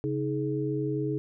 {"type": "tone cluster", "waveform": "sine", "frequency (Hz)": [136.3, 313.3, 420.8], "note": ["C#3", "D#4", "G#4"], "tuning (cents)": [-29, 12, 23], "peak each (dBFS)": -31, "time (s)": [0.04, 1.18], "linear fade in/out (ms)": 0, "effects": []}